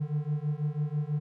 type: beating tone pair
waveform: triangle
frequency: 146 / 152.1 Hz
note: D3 / D#3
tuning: -10 / -39 cents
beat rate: 6.1 Hz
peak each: -29 dBFS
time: 0-1.2 s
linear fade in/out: 20 ms
effects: none